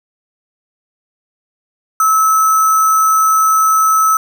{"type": "tone with sample-and-hold", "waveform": "sine", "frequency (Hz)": 1300, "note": "E6", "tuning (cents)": -24, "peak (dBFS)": -8, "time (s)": [2, 4.17], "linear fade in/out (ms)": 2, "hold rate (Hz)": 7350, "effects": []}